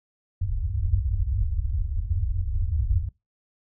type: low-pass noise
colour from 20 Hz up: white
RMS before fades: -25 dBFS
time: 0.41-3.09 s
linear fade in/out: 5 ms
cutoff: 100 Hz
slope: 96 dB/octave
effects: noise-tail reverb RT60 0.2 s tail -18 dB re dry